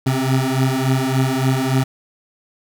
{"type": "beating tone pair", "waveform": "25% pulse", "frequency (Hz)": [130, 133.5], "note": ["C3", "C3"], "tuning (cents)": [-11, 35], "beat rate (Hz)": 3.5, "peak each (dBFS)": -15, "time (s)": [0.06, 1.84], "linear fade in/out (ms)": 10, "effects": []}